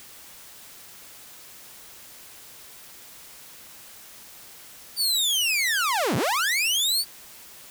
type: linear two-way sweep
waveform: sawtooth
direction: down then up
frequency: 4664 to 98 to 4664 Hz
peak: -18 dBFS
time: 4.96-7.05 s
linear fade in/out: 50 ms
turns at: 6.16 s
effects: white hiss -46 dBFS RMS until 7.7 s